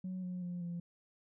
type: tone with pitch steps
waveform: sine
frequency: 185 / 180.77 / 176.65 / 172.61 Hz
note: F#3 / F#3 / F3 / F3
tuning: 0 / -40 / +20 / -20 cents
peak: -36 dBFS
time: 0.04-0.8 s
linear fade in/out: 5 ms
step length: 190 ms
effects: tanh soft clip ceiling -35 dBFS